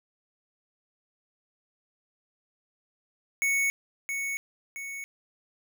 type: tone with echo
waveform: square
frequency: 2217 Hz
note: C#7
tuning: in tune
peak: -24 dBFS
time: 3.42-3.7 s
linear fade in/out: 0 ms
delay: 670 ms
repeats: 2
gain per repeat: -6 dB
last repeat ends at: 5.04 s
effects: none